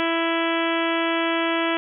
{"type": "harmonic tone", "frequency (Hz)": 331.5, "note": "E4", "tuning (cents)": 10, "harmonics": [1, 2, 3, 4, 5, 6, 7, 8, 9, 10], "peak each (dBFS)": [-24, -27, -29, -30, -31, -32, -32, -33, -34, -34], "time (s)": [0, 1.77], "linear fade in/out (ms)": 0, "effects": []}